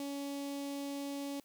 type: tone with notch filter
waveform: sawtooth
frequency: 281 Hz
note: C#4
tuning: 24 cents sharp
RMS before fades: -40 dBFS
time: 0-1.4 s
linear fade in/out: 2 ms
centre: 1500 Hz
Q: 0.81
effects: white hiss -68 dBFS RMS until 1.44 s